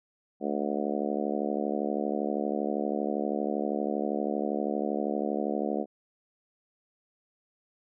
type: harmonic tone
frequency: 72.6 Hz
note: D2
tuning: 19 cents flat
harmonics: 3 / 4 / 5 / 6 / 7 / 8 / 9 / 10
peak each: -33 / -34 / -35 / -36 / -36 / -37 / -38 / -38 dBFS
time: 0.4-5.86 s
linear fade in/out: 50 ms
effects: none